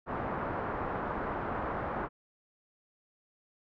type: low-pass noise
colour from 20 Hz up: white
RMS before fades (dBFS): -35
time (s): 0.06-2.09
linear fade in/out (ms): 50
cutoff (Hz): 1300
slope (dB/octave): 24
effects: none